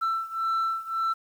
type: beating tone pair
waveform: sine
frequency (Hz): 1334 / 1335.8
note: E6 / E6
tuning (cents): +20 / +23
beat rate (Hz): 1.8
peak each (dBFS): -25 / -27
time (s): 0.01-1.14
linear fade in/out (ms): 20
effects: tanh soft clip ceiling -22 dBFS + 9-bit